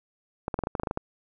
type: clicks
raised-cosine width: 1 ms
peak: -14 dBFS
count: 11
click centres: 0.481 / 0.542 / 0.59 / 0.637 / 0.671 / 0.752 / 0.798 / 0.834 / 0.872 / 0.911 / 0.974 s
effects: none